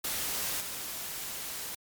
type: noise with level steps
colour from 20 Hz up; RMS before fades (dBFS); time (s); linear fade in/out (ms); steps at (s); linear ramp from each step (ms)
white; -33 / -38; 0.04-1.75; 5; 0.6; 10
effects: MP3 96 kbps